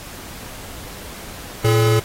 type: tone pair together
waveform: square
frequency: 113.7 / 429.3 Hz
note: A#2 / A4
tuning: -43 / -43 cents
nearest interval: octave + major seventh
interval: 2300 cents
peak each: -15 / -19 dBFS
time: 1.64-2 s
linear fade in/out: 10 ms
effects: pink hiss -36 dBFS RMS until 2.04 s + AAC 48 kbps